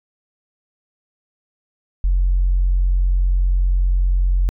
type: tone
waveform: sine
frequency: 45 Hz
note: F#1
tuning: 47 cents flat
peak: -12 dBFS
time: 2.04-4.49 s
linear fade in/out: 0 ms
effects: tanh soft clip ceiling -9 dBFS